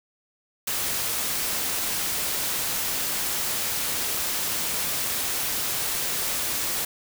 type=noise; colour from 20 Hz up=white; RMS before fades=-27 dBFS; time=0.67-6.85 s; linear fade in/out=5 ms; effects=none